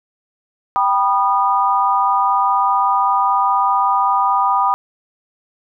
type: chord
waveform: sine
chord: G augmented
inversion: none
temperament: just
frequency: 784 / 980 / 1225 Hz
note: G5 / B5 / D#6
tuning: 0 / -14 / -27 cents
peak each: -18 / -16 / -17 dBFS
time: 0.76-4.74 s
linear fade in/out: 0 ms
effects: none